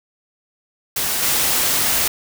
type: noise with level steps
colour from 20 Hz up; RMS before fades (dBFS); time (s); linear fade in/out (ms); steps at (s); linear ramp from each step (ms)
white; -21 / -18; 0.96-2.08; 5; 1.22; 10
effects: none